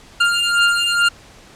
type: beating tone pair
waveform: 25% pulse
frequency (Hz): 1400 / 1402.3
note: F6 / F6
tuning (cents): +4 / +7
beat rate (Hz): 2.3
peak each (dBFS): -13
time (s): 0.2-1.09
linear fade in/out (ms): 10
effects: pink hiss -44 dBFS RMS until 1.55 s + low-pass 8000 Hz 12 dB/octave